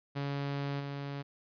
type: tone with level steps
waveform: sawtooth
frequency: 141 Hz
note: C#3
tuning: 30 cents sharp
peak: -29 / -33 dBFS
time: 0.15-1.23 s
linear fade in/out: 20 ms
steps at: 0.79 s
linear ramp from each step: 20 ms
effects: resampled to 11025 Hz